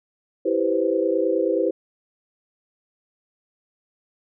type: chord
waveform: sine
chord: C major seventh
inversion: first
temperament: equal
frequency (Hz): 329.6 / 392 / 493.9 / 523.3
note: E4 / G4 / B4 / C5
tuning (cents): 0 / 0 / 0 / 0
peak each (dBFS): -24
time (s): 0.45-1.71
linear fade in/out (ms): 10
effects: none